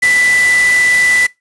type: tone in noise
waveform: sine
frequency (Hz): 1984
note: B6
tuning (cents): +7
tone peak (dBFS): -8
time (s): 0.02-1.27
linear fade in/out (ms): 10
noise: white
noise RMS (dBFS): -20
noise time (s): 0.02-1.27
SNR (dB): +9
effects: noise-tail reverb RT60 0.2 s tail -22 dB re dry + resampled to 24000 Hz